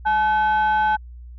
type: tone pair together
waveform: sine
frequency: 856 / 1519.1 Hz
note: A5 / F#6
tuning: -48 / +45 cents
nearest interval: minor seventh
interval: 993 cents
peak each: -15 / -21 dBFS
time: 0.05-0.97 s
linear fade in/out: 20 ms
effects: tanh soft clip ceiling -13 dBFS + added 60 Hz sine -36 dBFS peak until 1.38 s